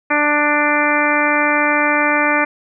harmonic tone, 295.5 Hz, D4, 11 cents sharp, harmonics 1 / 2 / 3 / 4 / 5 / 6 / 7 / 8, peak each -21 / -21 / -21 / -21 / -21 / -21 / -21 / -21 dBFS, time 0.1-2.45 s, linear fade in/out 10 ms, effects none

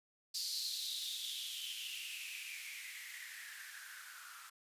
violet noise with band-pass filter sweep, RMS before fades -45 dBFS, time 0.34-4.5 s, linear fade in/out 10 ms, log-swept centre 4600 to 1300 Hz, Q 6.9, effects resampled to 32000 Hz

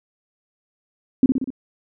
sine tone with echo, 261.6 Hz, C4, in tune, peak -9 dBFS, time 1.23-1.26 s, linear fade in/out 2 ms, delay 61 ms, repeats 4, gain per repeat -4 dB, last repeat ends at 1.504 s, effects none

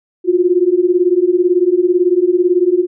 sine beating tone pair, 347.3 / 365.3 Hz, F4 / F#4, -10 / -22 cents, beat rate 18 Hz, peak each -13 / -12 dBFS, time 0.24-2.87 s, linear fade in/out 50 ms, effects none

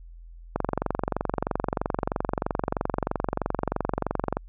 click train, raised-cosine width 1 ms, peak -10 dBFS, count 89, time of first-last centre 0.56-4.37 s, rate 23.1 Hz, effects added 42 Hz sine -42 dBFS peak until 4.48 s

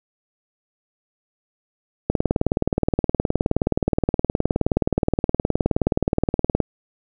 click train, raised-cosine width 2 ms, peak -4 dBFS, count 87, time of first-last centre 2.1-6.603 s, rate 19.1 Hz, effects none

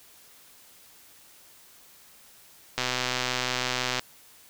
click train, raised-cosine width 0.2 ms, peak -9 dBFS, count 154, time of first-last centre 2.78-3.994 s, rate 126 Hz, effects white hiss -54 dBFS RMS until 4.49 s

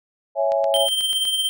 sine chord, C# minor, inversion none, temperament equal, 554.4 / 659.3 / 830.6 Hz, C#5 / E5 / G#5, 0 / 0 / 0 cents, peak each -20 / -21 / -25 dBFS, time 0.35-0.89 s, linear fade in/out 50 ms
click train, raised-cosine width 0.2 ms, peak -19 dBFS, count 7, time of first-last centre 0.52-1.253 s, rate 8.19 Hz
square tone with tremolo, 3136 Hz, G7, in tune, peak -18 dBFS, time 0.74-1.49 s, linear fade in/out 0 ms, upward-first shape sine, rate 17 Hz, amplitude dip 45%
effects none

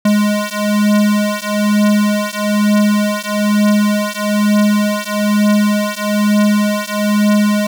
square beating tone pair, 207.7 / 208.8 Hz, G#3 / G#3, 0 / +10 cents, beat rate 1.1 Hz, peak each -15 dBFS, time 0.05-7.67 s, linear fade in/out 5 ms, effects none

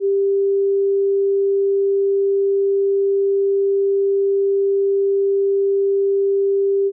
sine tone, 395 Hz, G4, 13 cents sharp, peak -14 dBFS, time 0-6.92 s, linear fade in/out 50 ms, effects none

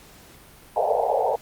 white band-pass noise, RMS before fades -22 dBFS, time 0.76-1.36 s, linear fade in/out 5 ms, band 440 to 880 Hz, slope 96 dB/octave, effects pink hiss -49 dBFS RMS until 1.41 s + Opus 48 kbps

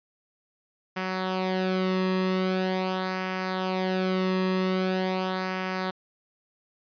sawtooth tone with flanger, 186.6 Hz, F#3, 15 cents sharp, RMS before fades -27 dBFS, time 0.96-5.91 s, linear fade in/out 10 ms, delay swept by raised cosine 0.25 to 1.35 ms, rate 0.43 Hz, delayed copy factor -0.6, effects resampled to 11025 Hz

